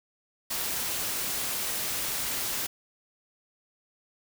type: noise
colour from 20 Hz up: white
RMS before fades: -31 dBFS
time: 0.5-2.67 s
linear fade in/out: 10 ms
effects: none